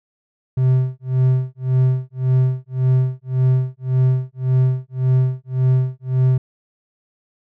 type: tone with tremolo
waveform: triangle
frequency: 129.1 Hz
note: C3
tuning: 23 cents flat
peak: -9 dBFS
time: 0.57-6.38 s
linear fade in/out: 5 ms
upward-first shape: sine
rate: 1.8 Hz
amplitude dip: 100%
effects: none